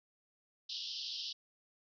white band-pass noise, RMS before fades -42 dBFS, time 0.69-1.33 s, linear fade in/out 10 ms, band 2900 to 5400 Hz, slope 96 dB/octave, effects none

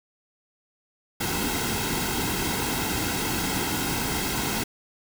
pink noise with comb filter, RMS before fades -27 dBFS, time 1.2-4.64 s, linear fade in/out 10 ms, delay 1.7 ms, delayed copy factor -0.65, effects none

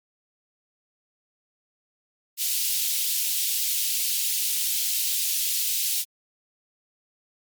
white high-pass noise, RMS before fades -25 dBFS, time 2.37-6.05 s, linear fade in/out 50 ms, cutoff 2800 Hz, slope 24 dB/octave, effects MP3 96 kbps

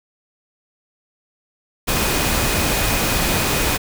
sine tone in noise, 2489 Hz, D#7, in tune, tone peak -30 dBFS, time 1.87-3.78 s, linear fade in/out 20 ms, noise pink, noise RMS -19 dBFS, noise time 1.87-3.78 s, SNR -14 dB, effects none

